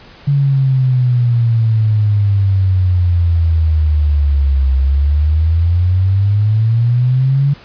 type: exponential two-way sweep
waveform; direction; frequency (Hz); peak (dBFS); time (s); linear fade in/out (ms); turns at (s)
sine; down then up; 142.9 to 65.9 to 142.9; -9; 0.27-7.54; 10; 4.75
effects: pink hiss -40 dBFS RMS until 7.64 s + resampled to 11025 Hz